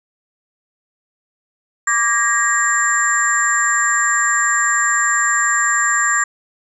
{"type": "tone cluster", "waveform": "sine", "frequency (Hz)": [1167, 1634, 1879, 7330], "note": ["D6", "G#6", "A#6", "A#8"], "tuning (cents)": [-11, -29, 13, -30], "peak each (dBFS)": -19, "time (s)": [1.87, 6.24], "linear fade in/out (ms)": 5, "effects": []}